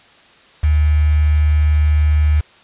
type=tone with quantisation; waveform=sine; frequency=75.5 Hz; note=D2; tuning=48 cents sharp; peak=-10 dBFS; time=0.63-2.41 s; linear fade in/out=10 ms; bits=5; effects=white hiss -47 dBFS RMS until 2.63 s + resampled to 8000 Hz